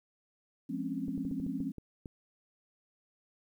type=chord; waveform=sine; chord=Db major seventh; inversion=first; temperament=just; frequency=173.24 / 207.9 / 259.9 / 277.2 Hz; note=F3 / Ab3 / C4 / Db4; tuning=-14 / +2 / -11 / 0 cents; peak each=-41 / -40 / -37 / -38 dBFS; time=0.69-1.72 s; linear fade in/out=10 ms
type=clicks; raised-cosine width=3 ms; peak=-30 dBFS; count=9; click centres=1.082 / 1.178 / 1.251 / 1.313 / 1.4 / 1.465 / 1.604 / 1.783 / 2.058 s
effects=11-bit